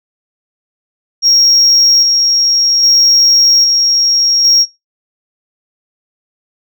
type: tone with tremolo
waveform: sine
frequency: 5588 Hz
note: F8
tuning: in tune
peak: -3 dBFS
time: 1.22-4.66 s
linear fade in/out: 50 ms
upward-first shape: square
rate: 0.62 Hz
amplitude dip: 35%
effects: noise-tail reverb RT60 0.2 s tail -20 dB re dry + tanh soft clip ceiling -3 dBFS